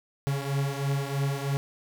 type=beating tone pair; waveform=45% pulse; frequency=138.1 / 141.2 Hz; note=C#3 / C#3; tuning=-6 / +32 cents; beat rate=3.1 Hz; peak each=-28 / -31 dBFS; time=0.27-1.57 s; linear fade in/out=0 ms; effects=none